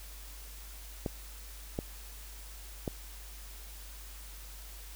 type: clicks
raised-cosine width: 2 ms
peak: -19 dBFS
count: 3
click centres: 1.062 / 1.789 / 2.878 s
effects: added 50 Hz sine -46 dBFS peak until 4.95 s + white hiss -51 dBFS RMS until 4.95 s